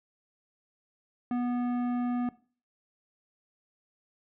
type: tone with tanh clipping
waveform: triangle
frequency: 244.5 Hz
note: B3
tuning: 17 cents flat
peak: -29 dBFS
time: 1.31-2.29 s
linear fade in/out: 2 ms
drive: 17 dB
effects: noise-tail reverb RT60 0.4 s tail -19 dB re dry